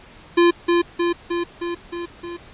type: tone with echo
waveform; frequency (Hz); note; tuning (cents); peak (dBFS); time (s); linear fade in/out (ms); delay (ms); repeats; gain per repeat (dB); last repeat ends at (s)
square; 345; F4; -21; -12; 0.37-0.51; 10; 310; 6; -3; 2.37
effects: pink hiss -45 dBFS RMS until 2.53 s + resampled to 8000 Hz